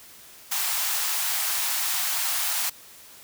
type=high-pass noise; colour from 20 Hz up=white; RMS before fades=-26 dBFS; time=0.51-2.7 s; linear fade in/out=10 ms; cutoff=680 Hz; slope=48 dB/octave; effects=white hiss -48 dBFS RMS until 3.23 s